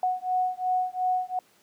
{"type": "beating tone pair", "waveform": "sine", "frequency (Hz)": [735, 737.8], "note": ["F#5", "F#5"], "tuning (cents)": [-12, -5], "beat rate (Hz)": 2.8, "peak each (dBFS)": -27, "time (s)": [0.03, 1.39], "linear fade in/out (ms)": 2, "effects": ["pink hiss -61 dBFS RMS until 1.62 s", "high-pass 200 Hz 12 dB/octave"]}